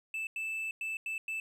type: tone bursts at uneven times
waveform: triangle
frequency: 2637 Hz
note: E7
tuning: in tune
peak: -32 dBFS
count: 5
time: 0.14-0.27 / 0.36-0.71 / 0.81-0.97 / 1.06-1.18 / 1.28-1.4 s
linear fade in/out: 2 ms
effects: none